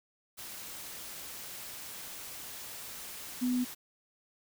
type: tone in noise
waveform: sine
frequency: 249 Hz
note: B3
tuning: 14 cents sharp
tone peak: -27 dBFS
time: 3.41-3.65 s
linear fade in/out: 20 ms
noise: white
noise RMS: -44 dBFS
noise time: 0.37-3.75 s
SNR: +14 dB
effects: none